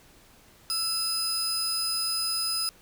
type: tone pair together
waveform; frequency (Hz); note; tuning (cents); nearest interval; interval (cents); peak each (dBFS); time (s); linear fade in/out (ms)
sawtooth; 1329 / 5010; E6 / D#8; +14 / +11; octave + major seventh; 2297; -33 / -24; 0.7-2.69; 0
effects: pink hiss -56 dBFS RMS until 2.81 s